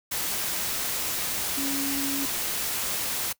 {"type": "tone in noise", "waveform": "sine", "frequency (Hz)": 277.2, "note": "C#4", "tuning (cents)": 0, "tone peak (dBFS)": -29, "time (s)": [1.57, 2.26], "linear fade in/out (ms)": 10, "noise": "white", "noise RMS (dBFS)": -29, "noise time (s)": [0.11, 3.33], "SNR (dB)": -3, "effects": ["noise-tail reverb RT60 0.1 s tail -21 dB re dry"]}